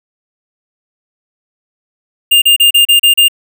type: tone bursts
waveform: square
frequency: 2807 Hz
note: F7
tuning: 8 cents sharp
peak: -5 dBFS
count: 7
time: 2.31-3.284 s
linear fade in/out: 10 ms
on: 110 ms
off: 34 ms
effects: none